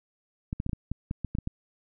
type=clicks; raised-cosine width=5 ms; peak=-18 dBFS; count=11; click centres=0.529 / 0.601 / 0.664 / 0.694 / 0.732 / 0.916 / 1.111 / 1.247 / 1.351 / 1.386 / 1.474 s; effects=none